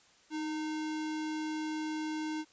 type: tone with sample-and-hold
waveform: sine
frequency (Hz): 311.1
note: D#4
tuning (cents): 0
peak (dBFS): -33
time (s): 0.3-2.45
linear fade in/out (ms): 50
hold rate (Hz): 1225
effects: white hiss -63 dBFS RMS until 2.52 s + resampled to 16000 Hz